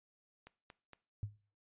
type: click train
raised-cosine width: 0.3 ms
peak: -36 dBFS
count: 3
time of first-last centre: 0.47-0.933 s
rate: 4.32 Hz
type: tone with exponential decay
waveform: sine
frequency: 103.83 Hz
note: G#2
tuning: in tune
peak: -33 dBFS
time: 1.23-1.36 s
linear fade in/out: 0 ms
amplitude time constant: 28 ms
effects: noise-tail reverb RT60 0.4 s tail -20 dB re dry + resampled to 8000 Hz